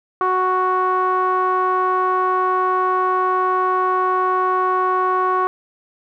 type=tone with low-pass filter; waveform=sawtooth; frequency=370.1 Hz; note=F#4; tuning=in tune; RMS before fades=-18 dBFS; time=0.21-5.47 s; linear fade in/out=0 ms; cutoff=1200 Hz; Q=9.5; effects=none